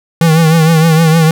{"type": "tone with vibrato", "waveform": "square", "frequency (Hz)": 161.7, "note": "E3", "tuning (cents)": -33, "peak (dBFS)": -6, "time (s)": [0.21, 1.31], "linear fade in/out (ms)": 2, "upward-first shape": "triangle", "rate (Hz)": 6.5, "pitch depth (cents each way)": 73, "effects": []}